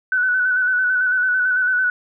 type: tone with vibrato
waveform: sine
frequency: 1495 Hz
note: F#6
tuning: 17 cents sharp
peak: -15 dBFS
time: 0.12-1.9 s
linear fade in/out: 2 ms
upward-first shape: square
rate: 9 Hz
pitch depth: 29 cents each way
effects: none